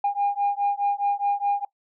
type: beating tone pair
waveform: sine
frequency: 807 / 811.8 Hz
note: G#5 / G#5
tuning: -50 / -40 cents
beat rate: 4.8 Hz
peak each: -23 dBFS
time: 0.04-1.65 s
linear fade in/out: 5 ms
effects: noise-tail reverb RT60 0.1 s tail -20 dB re dry + tanh soft clip ceiling -16 dBFS